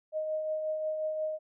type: tone with tremolo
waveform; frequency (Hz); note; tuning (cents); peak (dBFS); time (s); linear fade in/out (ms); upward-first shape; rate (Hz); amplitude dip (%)
sine; 622.3; D#5; 0; -28; 0.12-1.39; 50; triangle; 5.6; 40
effects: none